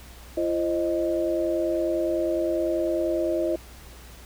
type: tone cluster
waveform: sine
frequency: 340.1 / 531 / 621 Hz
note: F4 / C5 / D#5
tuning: -46 / +25 / -3 cents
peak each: -25 / -30 / -26 dBFS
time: 0.37-3.56 s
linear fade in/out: 5 ms
effects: added 60 Hz sine -45 dBFS peak until 4.25 s + pink hiss -48 dBFS RMS until 4.25 s